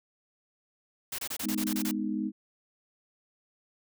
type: noise bursts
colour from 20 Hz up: white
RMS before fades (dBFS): -35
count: 9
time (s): 1.12-1.913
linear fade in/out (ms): 5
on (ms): 65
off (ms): 26
type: chord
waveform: sine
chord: G# minor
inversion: none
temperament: just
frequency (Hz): 207.7 / 249.2 / 311.5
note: G#3 / B3 / D#4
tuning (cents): 0 / +16 / +2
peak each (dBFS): -32 / -34 / -33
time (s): 1.42-2.32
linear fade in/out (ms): 50
effects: none